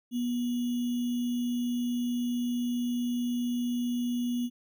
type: tone with sample-and-hold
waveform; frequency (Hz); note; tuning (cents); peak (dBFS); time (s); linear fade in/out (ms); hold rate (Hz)
sine; 242.7; B3; -30; -27; 0.11-4.5; 50; 3150
effects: none